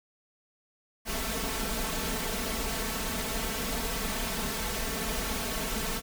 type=noise with comb filter; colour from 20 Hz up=pink; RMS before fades=-32 dBFS; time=1.05-6.02 s; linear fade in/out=50 ms; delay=4.5 ms; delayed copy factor=+0.95; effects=none